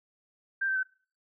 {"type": "tone with pitch steps", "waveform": "sine", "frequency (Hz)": [1580, 1552.9, 1526.2], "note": ["G6", "G6", "G6"], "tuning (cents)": [13, -17, -47], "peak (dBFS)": -26, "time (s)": [0.61, 0.832], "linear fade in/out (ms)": 10, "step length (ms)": 74, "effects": ["noise-tail reverb RT60 0.4 s tail -23 dB re dry"]}